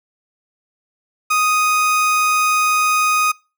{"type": "tone", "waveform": "30% pulse", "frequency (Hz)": 1246, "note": "D#6", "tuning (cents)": 2, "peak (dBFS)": -11, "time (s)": [1.3, 3.32], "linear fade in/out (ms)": 10, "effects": ["noise-tail reverb RT60 0.3 s tail -25 dB re dry"]}